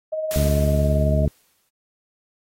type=tone with tremolo; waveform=sine; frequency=627 Hz; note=D#5; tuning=13 cents sharp; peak=-21 dBFS; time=0.12-1.26 s; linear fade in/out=10 ms; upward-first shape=sine; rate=18 Hz; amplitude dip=40%
type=noise with exponential decay; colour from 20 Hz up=white; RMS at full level=-29 dBFS; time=0.31-1.69 s; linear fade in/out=0 ms; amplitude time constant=300 ms
type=harmonic tone; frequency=72.1 Hz; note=D2; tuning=31 cents flat; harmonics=1 / 2 / 3 / 4 / 5 / 6; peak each=-19 / -21 / -26 / -33 / -35 / -33 dBFS; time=0.36-1.28 s; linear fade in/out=0 ms
effects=AAC 48 kbps